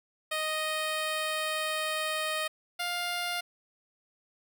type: tone pair in turn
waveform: 10% pulse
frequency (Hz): 622.3 / 703.4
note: D#5 / F5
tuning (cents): 0 / +12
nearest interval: major second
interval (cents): 212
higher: second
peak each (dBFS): -21 / -22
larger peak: first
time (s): 0.31-2.48 / 2.79-3.41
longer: first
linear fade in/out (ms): 10
effects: none